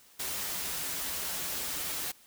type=noise with comb filter; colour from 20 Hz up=white; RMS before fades=-35 dBFS; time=0.19-2.12 s; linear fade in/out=10 ms; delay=8.7 ms; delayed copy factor=-0.5; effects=white hiss -59 dBFS RMS until 2.26 s